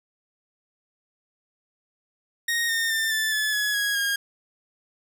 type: tone with pitch steps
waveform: sawtooth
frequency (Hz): 1864.7 / 1828.4 / 1792.9 / 1758 / 1723.8 / 1690.3 / 1657.4 / 1625.2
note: A#6 / A#6 / A6 / A6 / A6 / G#6 / G#6 / G#6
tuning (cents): 0 / -34 / +32 / -2 / -36 / +30 / -4 / -38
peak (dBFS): -19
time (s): 2.48-4.16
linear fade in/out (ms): 5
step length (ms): 210
effects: none